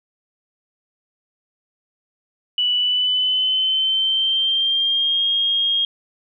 sine tone with pitch glide, 2960 to 3247 Hz, F#7 to G#7, 0 to -40 cents, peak -16 dBFS, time 2.58-5.85 s, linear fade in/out 2 ms, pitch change +160 cents, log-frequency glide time 2.75-5.24 s, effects none

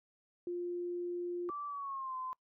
sine tone, 351.3 Hz, F4, 10 cents sharp, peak -35 dBFS, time 0.47-1.5 s, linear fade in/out 2 ms
sine tone with pitch glide, 1163 to 1030.1 Hz, D6 to C6, -17 to -27 cents, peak -38 dBFS, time 1.49-2.33 s, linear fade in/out 0 ms, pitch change -210 cents, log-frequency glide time 1.67-2.16 s
effects noise-tail reverb RT60 0.1 s tail -23 dB re dry

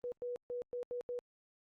sine tone bursts at uneven times, 488.2 Hz, B4, 20 cents flat, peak -37 dBFS, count 6, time 0.04-0.12 / 0.22-0.36 / 0.5-0.62 / 0.73-0.83 / 0.91-1.01 / 1.09-1.19 s, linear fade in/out 0 ms, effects Opus 32 kbps

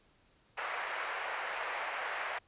white band-pass noise, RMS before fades -38 dBFS, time 0.57-2.39 s, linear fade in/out 10 ms, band 540 to 2200 Hz, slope 24 dB/octave, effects pink hiss -68 dBFS RMS until 2.47 s + resampled to 8000 Hz

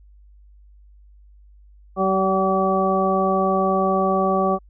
harmonic tone with a mistuned harmonic, 191.3 Hz, G3, 42 cents flat, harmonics 1 / 2 / 3 / 4 / 6, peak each -23 / -23 / -23 / -23 / -23 dBFS, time 1.96-4.59 s, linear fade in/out 50 ms, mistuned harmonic 4, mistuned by -17 cents, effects added 50 Hz sine -46 dBFS peak until 4.69 s

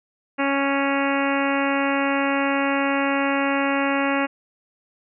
harmonic tone, 277.2 Hz, C#4, in tune, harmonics 1 / 2 / 3 / 4 / 5 / 6 / 7 / 8 / 9 / 10, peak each -23 / -26 / -28 / -29 / -30 / -31 / -31 / -32 / -33 / -33 dBFS, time 0.38-4.27 s, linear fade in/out 20 ms, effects none

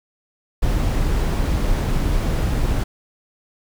brown noise, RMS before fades -19 dBFS, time 0.62-2.84 s, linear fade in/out 10 ms, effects none

